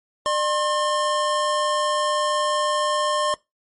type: tone pair together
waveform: square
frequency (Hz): 600 / 1066.9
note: D5 / C6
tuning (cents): +37 / +33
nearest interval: minor seventh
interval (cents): 996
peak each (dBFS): -24 / -22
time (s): 0.26-3.34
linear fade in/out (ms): 0
effects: noise-tail reverb RT60 0.2 s tail -22 dB re dry + MP3 48 kbps